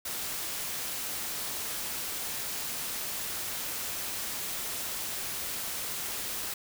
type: noise with amplitude modulation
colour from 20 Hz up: white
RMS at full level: -34 dBFS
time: 0.05-6.54 s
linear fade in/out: 5 ms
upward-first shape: sine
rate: 263 Hz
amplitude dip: 25%
effects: none